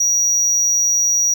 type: tone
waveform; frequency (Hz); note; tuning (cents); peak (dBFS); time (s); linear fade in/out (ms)
triangle; 5770; F#8; -44; -12; 0-1.34; 5
effects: none